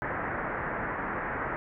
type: low-pass noise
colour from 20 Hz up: white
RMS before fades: -33 dBFS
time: 0.02-1.56 s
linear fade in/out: 0 ms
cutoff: 1900 Hz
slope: 48 dB/octave
effects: none